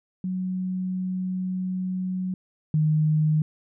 sine tone pair in turn, 185 / 154.27 Hz, F#3 / D#3, 0 / -14 cents, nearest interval minor third, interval 314 cents, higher first, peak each -25 / -18 dBFS, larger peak second, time 0.24-2.34 / 2.74-3.42 s, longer first, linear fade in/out 2 ms, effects none

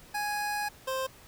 25% pulse tone pair in turn, 830.6 / 525.2 Hz, G#5 / C5, 0 / +6 cents, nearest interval minor sixth, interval 794 cents, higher first, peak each -26 dBFS, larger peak neither, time 0.14-0.69 / 0.87-1.07 s, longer first, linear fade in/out 10 ms, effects pink hiss -54 dBFS RMS until 1.27 s

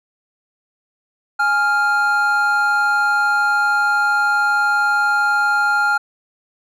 triangle tone pair together, 830.6 / 1397.8 Hz, G#5 / F6, 0 / +1 cents, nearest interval major sixth, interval 901 cents, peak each -18 / -13 dBFS, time 1.39-5.98 s, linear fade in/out 10 ms, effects none

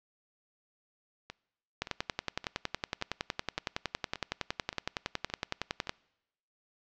two click trains, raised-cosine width 0.2 ms, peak -13 / -23 dBFS, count 45 / 9, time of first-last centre 1.82-5.894 / 1.3-5.871 s, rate 10.8 / 1.75 Hz, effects noise-tail reverb RT60 0.9 s tail -25 dB re dry + low-pass 5000 Hz 12 dB/octave

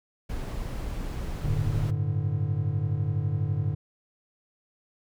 brown noise, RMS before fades -32 dBFS, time 0.29-1.91 s, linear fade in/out 10 ms
triangle chord, G suspended second, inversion none, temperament equal, 98 / 110 / 146.83 Hz, G2 / A2 / D3, 0 / 0 / 0 cents, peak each -27 dBFS, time 1.43-3.75 s, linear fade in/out 10 ms
effects none

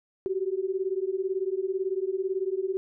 sine beating tone pair, 371.5 / 389.5 Hz, F#4 / G4, +7 / -11 cents, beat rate 18 Hz, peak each -29 dBFS, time 0.26-2.77 s, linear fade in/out 0 ms, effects none

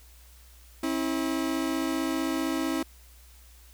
40% pulse tone pair together, 269.2 / 324.7 Hz, C4 / E4, +49 / -26 cents, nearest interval minor third, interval 325 cents, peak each -29 / -28 dBFS, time 0.83-2.83 s, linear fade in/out 5 ms, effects added 60 Hz sine -51 dBFS peak until 3.73 s + white hiss -57 dBFS RMS until 3.73 s

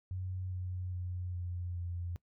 sine tone with pitch steps, 92.5 / 91.17 / 89.87 / 88.58 / 87.31 Hz, F#2 / F#2 / F#2 / F2 / F2, 0 / -25 / -50 / +25 / 0 cents, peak -36 dBFS, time 0.11-2.16 s, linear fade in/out 0 ms, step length 410 ms, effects noise-tail reverb RT60 0.1 s tail -20 dB re dry

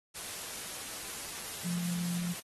sine tone in noise, 174.61 Hz, F3, in tune, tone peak -32 dBFS, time 1.64-2.34 s, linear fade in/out 20 ms, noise white, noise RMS -41 dBFS, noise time 0.14-2.41 s, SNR +6 dB, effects AAC 32 kbps

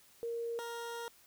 sine / 20% pulse tone pair in turn, 466.2 / 468.2 Hz, A#4 / A#4, 0 / +8 cents, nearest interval unison, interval 8 cents, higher second, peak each -35 / -35 dBFS, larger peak neither, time 0.23-0.59 / 0.59-1.08 s, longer second, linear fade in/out 0 ms, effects white hiss -63 dBFS RMS until 1.26 s

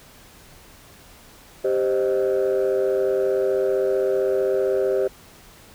sine chord, C minor, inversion second, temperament equal with one note detuned, 392 / 523.3 / 618.7 Hz, G4 / C5 / Eb5, 0 / 0 / -10 cents, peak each -19 / -21 / -25 dBFS, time 1.64-5.08 s, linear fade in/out 10 ms, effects tanh soft clip ceiling -14 dBFS + pink hiss -48 dBFS RMS until 5.74 s

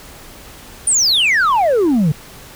sine exponential sweep, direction down, 9460 to 140.3 Hz, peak -8 dBFS, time 0.87-2.12 s, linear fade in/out 5 ms, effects tanh soft clip ceiling -10 dBFS + pink hiss -38 dBFS RMS until 2.55 s

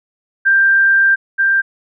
sine tone pair in turn, 1582 / 1582 Hz, G6 / G6, +15 / +15 cents, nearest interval unison, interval 0 cents, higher neither, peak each -8 / -10 dBFS, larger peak first, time 0.45-1.16 / 1.38-1.62 s, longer first, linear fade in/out 20 ms, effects none

